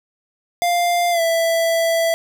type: tone with pitch glide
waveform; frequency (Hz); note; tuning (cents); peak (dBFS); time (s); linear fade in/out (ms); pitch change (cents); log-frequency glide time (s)
square; 698.5 to 662.7; F5 to E5; 0 to +9; -16; 0.62-2.14; 0; -91; 1.11-1.21
effects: none